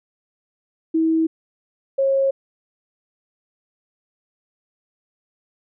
sine tone pair in turn, 322.7 / 542.7 Hz, E4 / C#5, -37 / -37 cents, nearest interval major sixth, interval 900 cents, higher second, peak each -15 dBFS, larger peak neither, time 0.94-1.27 / 1.98-2.31 s, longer neither, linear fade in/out 10 ms, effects none

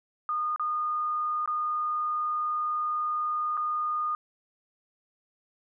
sine tone with dropouts, 1224 Hz, D#6, 29 cents flat, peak -26 dBFS, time 0.29-4.15 s, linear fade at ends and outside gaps 1 ms, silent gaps 0.561-0.596 / 1.459-1.476 / 3.57-3.575 s, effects none

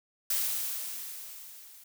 blue noise with level ramp, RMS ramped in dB -28 to -53 dBFS, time 0.3-1.84 s, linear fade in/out 5 ms, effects none

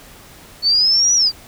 sine linear two-way sweep, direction up then down, 4412 to 5920 to 4594 Hz, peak -11 dBFS, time 0.62-1.32 s, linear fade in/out 50 ms, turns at 1.14 s, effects pink hiss -42 dBFS RMS until 1.47 s

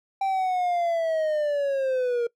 triangle linear sweep, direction down, 784 to 466.2 Hz, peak -20 dBFS, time 0.21-2.27 s, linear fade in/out 5 ms, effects noise-tail reverb RT60 0.1 s tail -22 dB re dry

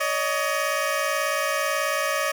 15% pulse tone pair together, 565 / 623.3 Hz, C#5 / D#5, +33 / +3 cents, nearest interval major second, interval 170 cents, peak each -19 dBFS, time 0-2.32 s, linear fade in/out 10 ms, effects none

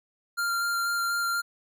square tone with vibrato, 1390 Hz, F6, 9 cents flat, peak -26 dBFS, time 0.37-1.42 s, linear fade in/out 20 ms, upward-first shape square, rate 4.1 Hz, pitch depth 8 cents each way, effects none

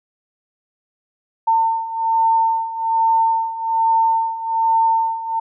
sine beating tone pair, 902 / 903.2 Hz, A5 / A5, +43 / +45 cents, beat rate 1.2 Hz, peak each -20 / -16 dBFS, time 1.47-5.4 s, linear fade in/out 10 ms, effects none

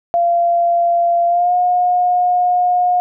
sine tone with pitch glide, 689 to 718.3 Hz, F5 to F5, -24 to +48 cents, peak -11 dBFS, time 0.14-3 s, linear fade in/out 0 ms, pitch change +72 cents, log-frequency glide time 1.27-1.54 s, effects none

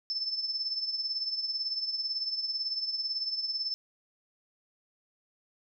sine tone with tremolo, 5274 Hz, E8, in tune, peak -27 dBFS, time 0.1-3.74 s, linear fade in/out 0 ms, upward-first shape triangle, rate 18 Hz, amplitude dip 70%, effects none

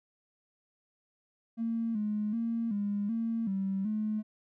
triangle tone with pitch steps, 228.6 / 210.6 / 230.1 / 203.8 / 228 / 193.5 / 214.3 Hz, A#3 / G#3 / A#3 / G#3 / A#3 / G3 / A3, -34 / +24 / -22 / -32 / -38 / -22 / -45 cents, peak -25 dBFS, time 1.57-4.23 s, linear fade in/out 50 ms, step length 380 ms, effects tanh soft clip ceiling -27 dBFS

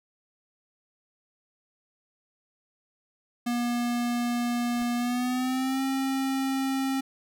square tone with pitch glide, 240 to 267.8 Hz, B3 to C4, -49 to +40 cents, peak -26 dBFS, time 3.46-7.01 s, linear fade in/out 10 ms, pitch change +189 cents, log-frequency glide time 4.96-5.82 s
pink noise with exponential growth, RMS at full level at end -46 dBFS, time 4.59-4.83 s, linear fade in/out 1 ms, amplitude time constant 52 ms
effects none

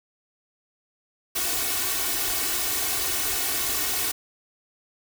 white noise with comb filter, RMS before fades -26 dBFS, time 1.35-4.12 s, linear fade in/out 10 ms, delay 2.7 ms, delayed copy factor +0.95, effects none

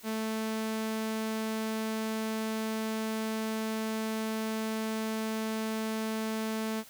sawtooth tone, 220 Hz, A3, in tune, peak -27 dBFS, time 0.03-6.84 s, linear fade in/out 50 ms, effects white hiss -53 dBFS RMS until 6.89 s

